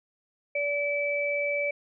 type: tone pair together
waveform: sine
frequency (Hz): 577 / 2308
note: D5 / D7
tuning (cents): -31 / -31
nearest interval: 2 octaves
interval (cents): 2400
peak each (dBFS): -28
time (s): 0.55-1.71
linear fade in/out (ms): 5
effects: none

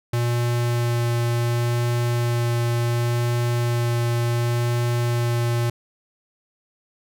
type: tone with vibrato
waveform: square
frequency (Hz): 119.2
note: A#2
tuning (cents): +39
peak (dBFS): -20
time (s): 0.13-5.7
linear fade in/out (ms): 5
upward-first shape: sine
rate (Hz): 0.69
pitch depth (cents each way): 9
effects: none

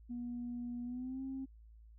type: tone with pitch glide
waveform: sine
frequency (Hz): 241.4 to 266.3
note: B3 to C4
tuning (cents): -39 to +31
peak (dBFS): -38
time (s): 0.09-1.46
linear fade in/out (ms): 20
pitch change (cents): +170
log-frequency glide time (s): 0.84-1.22
effects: tanh soft clip ceiling -34 dBFS + added 55 Hz sine -55 dBFS peak until 1.98 s

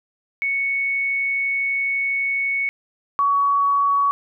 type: tone pair in turn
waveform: sine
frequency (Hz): 2217 / 1125.9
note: C#7 / C#6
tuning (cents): 0 / +27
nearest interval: octave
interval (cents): 1173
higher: first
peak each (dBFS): -19 / -15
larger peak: second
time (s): 0.42-2.69 / 3.19-4.11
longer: first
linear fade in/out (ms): 0
effects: none

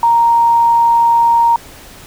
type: tone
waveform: sine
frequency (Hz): 932.3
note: A#5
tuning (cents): 0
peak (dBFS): -7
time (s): 0.03-1.56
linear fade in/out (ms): 2
effects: pink hiss -37 dBFS RMS until 2.06 s

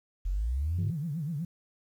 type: exponential sweep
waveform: sine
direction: up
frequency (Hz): 42.35 to 109.8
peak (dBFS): -26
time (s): 0.25-0.91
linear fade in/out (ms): 10
type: tone with vibrato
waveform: sine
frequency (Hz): 155.56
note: D#3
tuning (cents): 0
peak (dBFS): -30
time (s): 0.78-1.45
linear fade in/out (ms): 5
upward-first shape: triangle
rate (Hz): 8.1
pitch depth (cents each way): 240
effects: tanh soft clip ceiling -22 dBFS + 10-bit

